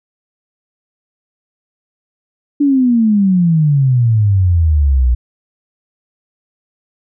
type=exponential sweep; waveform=sine; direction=down; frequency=293.2 to 59 Hz; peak=-8 dBFS; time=2.6-5.15 s; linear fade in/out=10 ms; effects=none